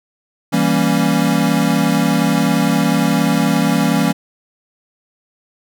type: chord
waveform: square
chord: E diminished seventh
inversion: none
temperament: equal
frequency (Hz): 164.81 / 196 / 233.1 / 277.2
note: E3 / G3 / Bb3 / Db4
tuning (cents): 0 / 0 / 0 / 0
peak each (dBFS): -19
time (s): 0.52-4.13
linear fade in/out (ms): 20
effects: none